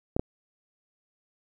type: clicks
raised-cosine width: 2 ms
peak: -12 dBFS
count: 2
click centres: 0.165 / 0.195 s
effects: 9-bit